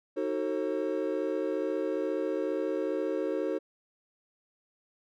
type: chord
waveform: triangle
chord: D# diminished seventh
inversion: none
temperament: just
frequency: 311.1 / 373.4 / 448 / 537.6 Hz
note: D#4 / F#4 / A4 / C5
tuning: 0 / +16 / +31 / +47 cents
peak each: -32 dBFS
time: 0.16-3.59 s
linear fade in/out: 20 ms
effects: none